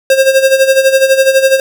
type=tone with tremolo; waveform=square; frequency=534 Hz; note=C5; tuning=35 cents sharp; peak=-4 dBFS; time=0.1-1.6 s; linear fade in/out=2 ms; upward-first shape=sine; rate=12 Hz; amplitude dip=70%; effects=none